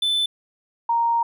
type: tone pair in turn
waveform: triangle / sine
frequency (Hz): 3517 / 931.5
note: A7 / A#5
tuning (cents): -1 / -2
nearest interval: octave + major seventh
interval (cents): 2301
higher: first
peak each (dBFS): -17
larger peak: neither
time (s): 0.02-0.26 / 0.89-1.23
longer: second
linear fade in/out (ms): 5
effects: none